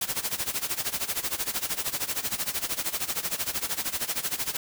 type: noise with tremolo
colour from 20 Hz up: white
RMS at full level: -27 dBFS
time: 0.01-4.57 s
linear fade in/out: 5 ms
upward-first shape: sine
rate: 13 Hz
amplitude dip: 85%
effects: none